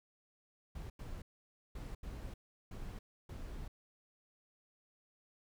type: noise bursts at uneven times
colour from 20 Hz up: brown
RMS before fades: -45 dBFS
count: 6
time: 0.75-0.9 / 0.99-1.22 / 1.75-1.95 / 2.03-2.34 / 2.71-2.99 / 3.29-3.68 s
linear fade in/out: 5 ms
effects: none